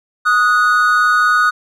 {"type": "tone pair together", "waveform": "triangle", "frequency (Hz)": [1244.5, 1468], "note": ["D#6", "F#6"], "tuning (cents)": [0, -14], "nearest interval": "minor third", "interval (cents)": 286, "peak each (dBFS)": -11, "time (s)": [0.25, 1.51], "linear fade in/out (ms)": 20, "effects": []}